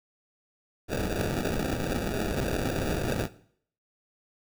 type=noise with sample-and-hold; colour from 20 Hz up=blue; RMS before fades=-29 dBFS; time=0.88-3.29 s; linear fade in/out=50 ms; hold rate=1050 Hz; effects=noise-tail reverb RT60 0.6 s tail -17 dB re dry